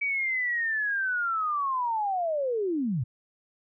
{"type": "linear sweep", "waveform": "sine", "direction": "down", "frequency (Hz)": [2289, 107.2], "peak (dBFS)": -25, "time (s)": [0.01, 3.04], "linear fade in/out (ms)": 10, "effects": []}